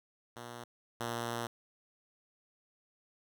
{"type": "tone pair in turn", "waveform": "5% pulse", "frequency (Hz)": [120, 117.8], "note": ["B2", "A#2"], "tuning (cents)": [-49, 19], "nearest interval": "unison", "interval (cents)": 32, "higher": "first", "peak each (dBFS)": [-33, -24], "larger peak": "second", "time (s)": [[0.36, 0.64], [1, 1.47]], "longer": "second", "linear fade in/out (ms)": 5, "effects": []}